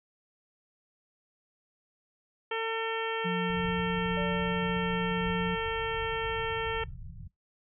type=harmonic tone; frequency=450 Hz; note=A4; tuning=39 cents sharp; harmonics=1 / 2 / 3 / 4 / 5 / 6 / 7; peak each=-33 / -36 / -38 / -39 / -40 / -41 / -41 dBFS; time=2.51-6.84 s; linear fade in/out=5 ms
type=tone; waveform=sine; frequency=177 Hz; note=F3; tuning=23 cents sharp; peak=-30 dBFS; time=3.24-5.56 s; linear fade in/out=20 ms
type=low-pass noise; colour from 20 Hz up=pink; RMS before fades=-42 dBFS; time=3.49-7.28 s; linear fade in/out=10 ms; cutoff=170 Hz; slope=96 dB/octave
type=tone with exponential decay; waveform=sine; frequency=579 Hz; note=D5; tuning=25 cents flat; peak=-34 dBFS; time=4.17-6.06 s; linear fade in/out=2 ms; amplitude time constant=410 ms
effects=noise-tail reverb RT60 0.2 s tail -25 dB re dry